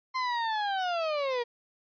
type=linear sweep; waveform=35% pulse; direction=down; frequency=1046.5 to 466.2 Hz; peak=-26 dBFS; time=0.14-1.44 s; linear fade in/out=20 ms; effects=resampled to 11025 Hz